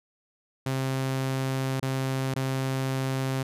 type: tone with dropouts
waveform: sawtooth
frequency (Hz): 132.8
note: C3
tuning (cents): +26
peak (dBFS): -22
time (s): 0.66-3.43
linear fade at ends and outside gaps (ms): 5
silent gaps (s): 1.8-1.826 / 2.341-2.36
effects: resampled to 32000 Hz